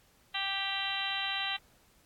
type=harmonic tone; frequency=392 Hz; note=G4; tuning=in tune; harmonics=2 / 3 / 4 / 5 / 6 / 7 / 8 / 9 / 10; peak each=-40 / -43 / -42 / -39 / -45 / -38 / -37 / -46 / -38 dBFS; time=0.34-1.57 s; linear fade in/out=10 ms; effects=pink hiss -65 dBFS RMS until 2.05 s + AAC 64 kbps